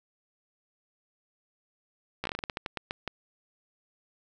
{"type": "slowing click train", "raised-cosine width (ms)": 0.3, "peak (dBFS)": -16, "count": 14, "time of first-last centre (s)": [2.24, 3.077], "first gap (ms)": 14, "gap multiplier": 1.23, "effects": []}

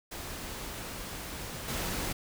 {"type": "noise with level steps", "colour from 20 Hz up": "pink", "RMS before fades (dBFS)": [-40, -34], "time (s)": [0.11, 2.13], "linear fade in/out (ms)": 10, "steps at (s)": 1.68, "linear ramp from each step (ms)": 5, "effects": []}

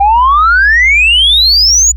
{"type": "exponential sweep", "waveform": "sine", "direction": "up", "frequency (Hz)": [782, 7040], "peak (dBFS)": -3, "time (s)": [0, 1.92], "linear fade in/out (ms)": 10, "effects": ["tanh soft clip ceiling -1 dBFS", "added 60 Hz sine -18 dBFS peak until 1.96 s"]}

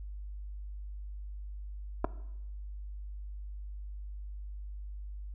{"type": "clicks", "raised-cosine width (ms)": 1, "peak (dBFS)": -16, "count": 2, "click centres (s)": [2.044, 2.047], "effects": ["noise-tail reverb RT60 0.9 s tail -17 dB re dry", "added 50 Hz sine -39 dBFS peak until 5.34 s"]}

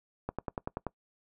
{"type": "click train", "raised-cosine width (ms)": 1, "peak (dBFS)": -19, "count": 7, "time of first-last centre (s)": [0.29, 0.867], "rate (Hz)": 10.4, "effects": ["noise-tail reverb RT60 0.1 s tail -23 dB re dry"]}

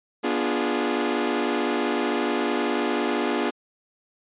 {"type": "chord", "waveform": "sawtooth", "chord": "B diminished seventh", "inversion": "none", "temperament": "equal with one note detuned", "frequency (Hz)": [243.8, 293.7, 349.2, 415.3], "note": ["B3", "D4", "F4", "Ab4"], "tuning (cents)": [-22, 0, 0, 0], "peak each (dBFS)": -24, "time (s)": [0.23, 3.51], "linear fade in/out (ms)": 20, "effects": ["resampled to 8000 Hz"]}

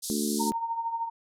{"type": "band-pass noise", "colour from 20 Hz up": "white", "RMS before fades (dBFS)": -35, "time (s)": [0.02, 0.51], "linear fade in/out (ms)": 20, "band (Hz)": [3800, 12000], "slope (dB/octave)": 48}
{"type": "harmonic tone", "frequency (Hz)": 73.42, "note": "D2", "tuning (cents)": 0, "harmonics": [3, 4, 5, 6], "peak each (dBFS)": [-29, -32, -34, -39], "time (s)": [0.1, 0.52], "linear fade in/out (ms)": 0}
{"type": "tone with tremolo", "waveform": "sine", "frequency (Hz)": 920, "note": "A#5", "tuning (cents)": -23, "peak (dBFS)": -25, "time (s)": [0.39, 1.1], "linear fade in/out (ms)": 20, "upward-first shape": "triangle", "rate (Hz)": 13, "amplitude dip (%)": 70}
{"effects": []}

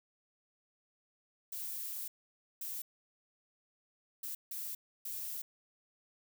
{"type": "noise bursts at uneven times", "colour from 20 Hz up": "violet", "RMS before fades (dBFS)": -41, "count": 5, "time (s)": [[1.52, 2.08], [2.61, 2.82], [4.23, 4.35], [4.51, 4.75], [5.05, 5.42]], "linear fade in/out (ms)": 5, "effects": []}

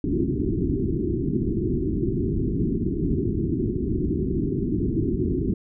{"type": "low-pass noise", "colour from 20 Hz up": "white", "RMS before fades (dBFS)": -24, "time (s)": [0.04, 5.54], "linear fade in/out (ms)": 2, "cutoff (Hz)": 390, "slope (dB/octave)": 96, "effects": []}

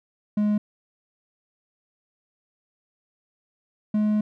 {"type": "tone pair in turn", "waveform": "triangle", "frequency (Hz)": [209.2, 211.8], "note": ["G#3", "G#3"], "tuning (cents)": [13, 34], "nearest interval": "unison", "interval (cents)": 21, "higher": "second", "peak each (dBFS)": -17, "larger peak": "neither", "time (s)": [[0.37, 0.58], [3.94, 4.21]], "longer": "second", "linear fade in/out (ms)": 5, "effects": []}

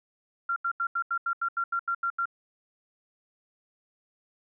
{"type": "tone bursts", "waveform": "sine", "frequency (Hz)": 1378, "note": "F6", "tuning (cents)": -24, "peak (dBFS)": -25, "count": 12, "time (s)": [0.49, 2.256], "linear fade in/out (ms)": 5, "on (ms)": 72, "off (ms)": 82, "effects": []}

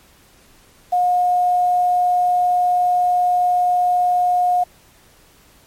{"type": "tone with quantisation", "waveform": "sine", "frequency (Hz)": 718, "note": "F5", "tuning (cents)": 48, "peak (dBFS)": -13, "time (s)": [0.92, 4.64], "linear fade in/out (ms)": 10, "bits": 7, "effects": ["pink hiss -51 dBFS RMS until 5.66 s", "MP3 64 kbps"]}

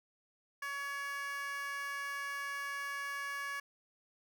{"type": "tone with high-pass filter", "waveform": "15% pulse", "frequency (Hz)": 563, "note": "C#5", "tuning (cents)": 27, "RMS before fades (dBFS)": -40, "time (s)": [0.62, 3.6], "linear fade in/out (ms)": 5, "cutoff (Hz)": 1400, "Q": 3.5, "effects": []}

